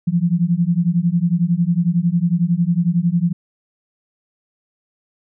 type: beating tone pair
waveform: sine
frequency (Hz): 167 / 178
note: E3 / F3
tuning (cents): +23 / +33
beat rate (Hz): 11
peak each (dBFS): -17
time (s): 0.07-3.33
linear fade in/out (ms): 10
effects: none